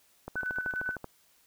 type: click train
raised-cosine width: 1 ms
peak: -24 dBFS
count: 11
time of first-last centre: 0.28-1.043 s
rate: 13.1 Hz
type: tone with tremolo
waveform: sine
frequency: 1502 Hz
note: F#6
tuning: 26 cents sharp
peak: -29 dBFS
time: 0.36-0.96 s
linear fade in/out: 5 ms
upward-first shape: square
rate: 10 Hz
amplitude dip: 50%
effects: white hiss -65 dBFS RMS until 1.46 s